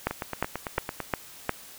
two click trains, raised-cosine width 0.5 ms, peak -9 / -15 dBFS, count 5 / 9, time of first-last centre 0.07-1.493 / 0.11-1.003 s, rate 2.81 / 8.96 Hz, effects white hiss -47 dBFS RMS until 1.78 s

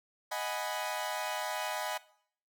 sawtooth chord, G# minor seventh, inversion second, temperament equal, 622.3 / 740 / 830.6 / 987.8 Hz, D#5 / F#5 / G#5 / B5, 0 / 0 / 0 / 0 cents, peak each -35 / -36 / -35 / -36 dBFS, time 0.31-1.98 s, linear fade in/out 10 ms, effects noise-tail reverb RT60 0.6 s tail -19 dB re dry

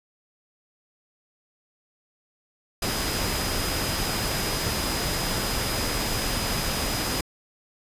sine tone in noise, 4981 Hz, D#8, 1 cent sharp, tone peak -34 dBFS, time 2.82-7.21 s, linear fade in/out 5 ms, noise pink, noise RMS -27 dBFS, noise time 2.82-7.21 s, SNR -10 dB, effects resampled to 32000 Hz

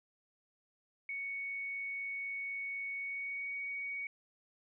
sine tone with pitch glide, 2224 to 2243 Hz, C#7 to C#7, +5 to +20 cents, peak -37 dBFS, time 1.09-4.07 s, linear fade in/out 2 ms, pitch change +15 cents, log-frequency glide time 2.97-3.53 s, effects none

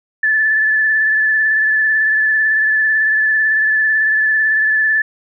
sine tone with vibrato, 1743 Hz, A6, 17 cents flat, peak -11 dBFS, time 0.23-5.02 s, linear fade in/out 5 ms, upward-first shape triangle, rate 18 Hz, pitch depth 33 cents each way, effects none

